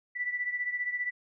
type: beating tone pair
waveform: sine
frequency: 1967 / 1982 Hz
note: B6 / B6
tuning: -7 / +6 cents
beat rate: 15 Hz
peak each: -31 / -36 dBFS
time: 0.15-1.11 s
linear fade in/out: 20 ms
effects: none